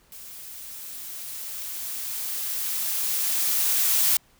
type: noise with level ramp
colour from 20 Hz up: blue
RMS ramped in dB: -42 to -20 dBFS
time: 0.12-4.17 s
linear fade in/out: 2 ms
effects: pink hiss -60 dBFS RMS until 4.39 s